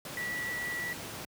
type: tone in noise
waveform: sine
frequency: 1949 Hz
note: B6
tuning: 23 cents flat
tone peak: -33 dBFS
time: 0.17-0.93 s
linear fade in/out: 2 ms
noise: pink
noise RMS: -41 dBFS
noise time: 0.05-1.25 s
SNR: +5 dB
effects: high-pass 100 Hz 12 dB/octave